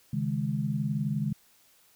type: chord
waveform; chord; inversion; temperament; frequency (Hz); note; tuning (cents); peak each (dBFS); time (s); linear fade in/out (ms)
sine; C# suspended second; none; equal with one note detuned; 136.37 / 155.56 / 207.7; C#3 / D#3 / G#3; -28 / 0 / 0; -31; 0.13-1.33; 5
effects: white hiss -62 dBFS RMS until 1.95 s